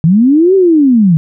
sine linear two-way sweep, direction up then down, 151.3 to 392.9 to 151.3 Hz, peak -4 dBFS, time 0.04-1.17 s, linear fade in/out 0 ms, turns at 0.55 s, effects none

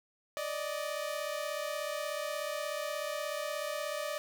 sawtooth tone pair together, 582.4 / 619 Hz, D5 / D#5, -15 / -9 cents, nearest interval minor second, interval 106 cents, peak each -33 / -34 dBFS, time 0.37-4.18 s, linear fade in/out 0 ms, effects none

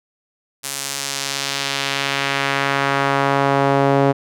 sawtooth tone with band-pass filter sweep, 138.59 Hz, C#3, in tune, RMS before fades -19 dBFS, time 0.63-4.13 s, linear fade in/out 20 ms, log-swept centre 9200 to 530 Hz, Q 0.97, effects none

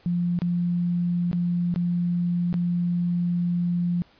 sine tone with dropouts, 174.61 Hz, F3, in tune, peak -21 dBFS, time 0.06-4.02 s, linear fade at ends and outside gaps 0 ms, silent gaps 0.389-0.419 / 1.314-1.33 / 1.741-1.76 / 2.528-2.541 s, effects pink hiss -57 dBFS RMS until 4.19 s + resampled to 11025 Hz

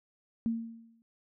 sine tone with exponential decay, 228.6 Hz, A#3, 34 cents flat, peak -25 dBFS, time 0.46-1.02 s, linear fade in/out 0 ms, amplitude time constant 120 ms, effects none

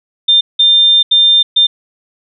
sine tone bursts at uneven times, 3600 Hz, A7, 39 cents sharp, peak -5 dBFS, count 4, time 0.28-0.41 / 0.59-1.03 / 1.11-1.43 / 1.56-1.67 s, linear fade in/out 10 ms, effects none

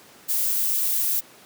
violet noise, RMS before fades -23 dBFS, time 0.28-1.21 s, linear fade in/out 20 ms, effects pink hiss -49 dBFS RMS until 1.45 s + high-pass 200 Hz 12 dB/octave

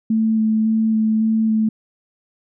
sine tone with vibrato, 220 Hz, A3, in tune, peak -14 dBFS, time 0.1-1.69 s, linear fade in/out 5 ms, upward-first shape square, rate 1.8 Hz, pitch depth 10 cents each way, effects none

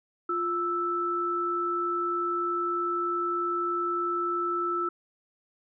sine tone pair together, 349.2 / 1318.4 Hz, F4 / E6, 0 / 0 cents, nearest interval octave + major seventh, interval 2300 cents, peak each -31 / -27 dBFS, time 0.29-4.89 s, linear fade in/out 5 ms, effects none

